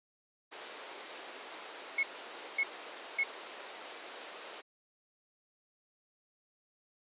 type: high-pass noise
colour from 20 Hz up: pink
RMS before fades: -46 dBFS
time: 0.51-4.62 s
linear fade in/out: 20 ms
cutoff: 380 Hz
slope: 24 dB/octave
type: tone bursts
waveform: sine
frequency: 2186 Hz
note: C#7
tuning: 25 cents flat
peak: -27 dBFS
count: 3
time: 1.98-3.236 s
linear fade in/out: 5 ms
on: 52 ms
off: 550 ms
effects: resampled to 8000 Hz